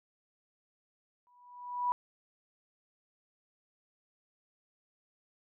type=tone with exponential growth; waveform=sine; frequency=980 Hz; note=B5; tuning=14 cents flat; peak=-25 dBFS; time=1.27-1.92 s; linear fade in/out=0 ms; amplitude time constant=140 ms; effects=none